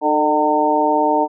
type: harmonic tone with a mistuned harmonic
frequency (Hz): 151.5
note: D#3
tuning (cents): -46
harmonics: 2 / 3 / 4 / 5 / 6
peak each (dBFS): -20 / -22 / -20 / -20 / -17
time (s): 0.01-1.28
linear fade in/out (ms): 50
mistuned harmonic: 3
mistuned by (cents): -45
effects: none